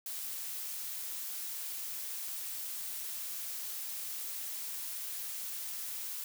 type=noise; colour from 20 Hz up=blue; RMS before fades=-40 dBFS; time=0.06-6.24 s; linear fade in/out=2 ms; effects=none